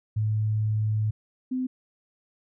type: tone pair in turn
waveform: sine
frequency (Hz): 107.7 / 256.2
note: A2 / C4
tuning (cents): -37 / -36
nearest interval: octave + minor third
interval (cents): 1501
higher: second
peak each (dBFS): -22 / -25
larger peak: first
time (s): 0.16-1.11 / 1.51-1.67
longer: first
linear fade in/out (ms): 10
effects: none